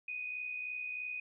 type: tone with amplitude modulation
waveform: sine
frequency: 2489 Hz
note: D#7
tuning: in tune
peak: -35 dBFS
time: 0.08-1.2 s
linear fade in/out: 5 ms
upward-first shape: sine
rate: 63.1 Hz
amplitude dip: 50%
effects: none